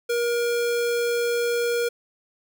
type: tone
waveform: square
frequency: 474.7 Hz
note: A#4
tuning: 31 cents sharp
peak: -22 dBFS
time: 0.09-1.89 s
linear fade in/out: 10 ms
effects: none